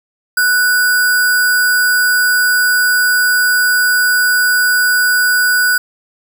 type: tone with sample-and-hold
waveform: sine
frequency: 1480 Hz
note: F#6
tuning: in tune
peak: -9 dBFS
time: 0.37-5.78 s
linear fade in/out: 5 ms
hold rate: 6300 Hz
effects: none